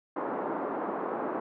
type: band-pass noise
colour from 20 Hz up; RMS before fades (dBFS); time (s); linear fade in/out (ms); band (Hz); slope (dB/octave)
pink; -33; 0.16-1.4; 5; 260 to 1200; 24
effects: none